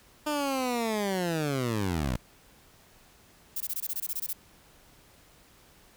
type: linear sweep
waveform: 15% pulse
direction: down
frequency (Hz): 304.1 to 55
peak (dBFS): -21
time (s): 0.26-2.17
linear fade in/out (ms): 10
type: noise bursts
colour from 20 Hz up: violet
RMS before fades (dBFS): -32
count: 12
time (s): 3.56-4.331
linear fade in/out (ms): 5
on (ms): 45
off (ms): 21
effects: pink hiss -58 dBFS RMS until 5.96 s